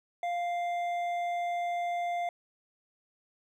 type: tone with hard clipping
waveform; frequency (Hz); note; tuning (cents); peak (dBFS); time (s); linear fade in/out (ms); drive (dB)
sine; 698.5; F5; 0; -31; 0.23-2.29; 2; 7
effects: none